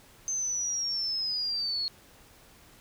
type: linear sweep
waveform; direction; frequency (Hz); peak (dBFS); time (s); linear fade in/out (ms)
sine; down; 6272 to 4303; -28; 0.28-1.88; 0
effects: pink hiss -56 dBFS RMS until 2.8 s